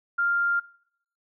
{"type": "tone", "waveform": "sine", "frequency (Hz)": 1396.9, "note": "F6", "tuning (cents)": 0, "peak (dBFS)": -21, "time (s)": [0.18, 0.6], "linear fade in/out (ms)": 10, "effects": ["noise-tail reverb RT60 0.7 s tail -22 dB re dry"]}